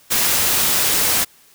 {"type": "noise", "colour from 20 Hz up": "white", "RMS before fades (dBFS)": -17, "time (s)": [0.1, 1.25], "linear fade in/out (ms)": 20, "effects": ["white hiss -51 dBFS RMS until 1.54 s"]}